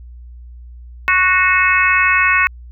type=harmonic tone with a mistuned harmonic; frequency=369.2 Hz; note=F#4; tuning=4 cents flat; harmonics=3 / 4 / 5 / 6 / 7; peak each=-17 / -17 / -17 / -17 / -17 dBFS; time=1.08-2.47 s; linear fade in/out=0 ms; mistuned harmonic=6; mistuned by=-25 cents; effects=added 60 Hz sine -33 dBFS peak until 2.71 s